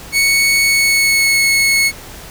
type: tone with pitch glide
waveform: sawtooth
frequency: 2217 to 2192 Hz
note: C#7 to C#7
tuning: 0 to -20 cents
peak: -7 dBFS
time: 0.12-1.92 s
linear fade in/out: 50 ms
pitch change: -20 cents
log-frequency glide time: 0.63-1.43 s
effects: added 50 Hz sine -42 dBFS peak until 2.3 s + pink hiss -34 dBFS RMS until 2.3 s